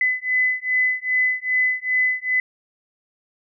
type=beating tone pair; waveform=sine; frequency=2011 / 2013.5 Hz; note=B6 / B6; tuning=+31 / +33 cents; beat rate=2.5 Hz; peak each=-21 dBFS; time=0.01-2.4 s; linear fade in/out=2 ms; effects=none